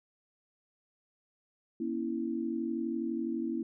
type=chord; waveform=sine; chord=A# diminished; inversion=none; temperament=equal with one note detuned; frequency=237.8 / 277.2 / 329.6 Hz; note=A#3 / C#4 / E4; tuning=+35 / 0 / 0 cents; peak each=-35 / -38 / -34 dBFS; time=1.8-3.63 s; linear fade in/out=5 ms; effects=none